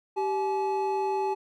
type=tone pair together; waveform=triangle; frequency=388.6 / 853 Hz; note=G4 / G#5; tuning=-15 / +46 cents; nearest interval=octave + major second; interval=1361 cents; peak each=-26 dBFS; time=0.16-1.35 s; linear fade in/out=20 ms; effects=none